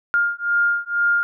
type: beating tone pair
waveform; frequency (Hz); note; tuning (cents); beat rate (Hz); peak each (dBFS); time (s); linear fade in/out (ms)
sine; 1408 / 1410.1; F6 / F6; +14 / +16; 2.1; -20; 0.14-1.23; 0
effects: none